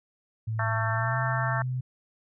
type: tone with pitch glide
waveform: sine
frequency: 110.8 to 127.28 Hz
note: A2 to C3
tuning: +13 to -47 cents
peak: -27 dBFS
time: 0.47-1.81 s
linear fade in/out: 10 ms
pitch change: +240 cents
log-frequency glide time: 0.91-1.17 s
type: harmonic tone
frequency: 223.6 Hz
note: A3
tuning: 28 cents sharp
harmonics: 3 / 4 / 5 / 6 / 7 / 8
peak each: -34 / -34 / -34 / -34 / -34 / -34 dBFS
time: 0.59-1.62 s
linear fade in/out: 2 ms
effects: none